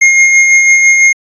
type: tone with tremolo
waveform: square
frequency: 2137 Hz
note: C7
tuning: 36 cents sharp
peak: -3 dBFS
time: 0.01-1.13 s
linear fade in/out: 10 ms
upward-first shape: sine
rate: 6 Hz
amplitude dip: 35%
effects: resampled to 22050 Hz